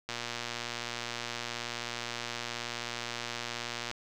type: click train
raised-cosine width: 0.2 ms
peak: -18 dBFS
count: 456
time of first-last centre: 0.09-3.914 s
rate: 119 Hz
effects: 9-bit